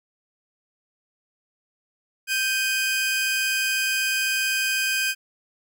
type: tone pair together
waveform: sawtooth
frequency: 1568 / 2489 Hz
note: G6 / D#7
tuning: 0 / 0 cents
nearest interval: minor sixth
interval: 800 cents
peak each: -21 dBFS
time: 2.27-5.15 s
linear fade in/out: 50 ms
effects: none